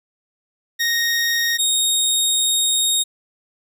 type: tone pair in turn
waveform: 20% pulse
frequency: 1864.7 / 3729 Hz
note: A#6 / A#7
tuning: 0 / 0 cents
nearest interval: octave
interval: 1200 cents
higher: second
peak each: -12 / -10 dBFS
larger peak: second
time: 0.79-1.58 / 1.58-3.04 s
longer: second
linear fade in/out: 20 ms
effects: none